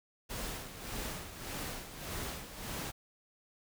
pink noise with tremolo, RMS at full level -39 dBFS, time 0.29-2.92 s, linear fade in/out 20 ms, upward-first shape sine, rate 1.7 Hz, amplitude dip 65%, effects none

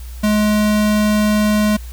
square tone, 211.1 Hz, G#3, 29 cents sharp, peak -13 dBFS, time 0.23-1.77 s, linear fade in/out 10 ms, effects added 60 Hz sine -28 dBFS peak until 1.92 s + white hiss -43 dBFS RMS until 1.92 s

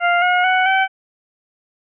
20% pulse tone with pitch steps, 698.5 / 720.6 / 743.5 / 767 Hz, F5 / F#5 / F#5 / G5, 0 / -46 / +8 / -38 cents, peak -8 dBFS, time 0-0.88 s, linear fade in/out 50 ms, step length 220 ms, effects resampled to 8000 Hz

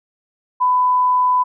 sine tone, 1000 Hz, B5, 21 cents sharp, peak -12 dBFS, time 0.6-1.44 s, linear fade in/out 20 ms, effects none

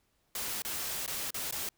white noise with dropouts, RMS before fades -36 dBFS, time 0.35-1.69 s, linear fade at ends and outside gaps 2 ms, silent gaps 0.621-0.649 / 1.063-1.077 / 1.306-1.343 / 1.511-1.524 s, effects pink hiss -74 dBFS RMS until 1.77 s

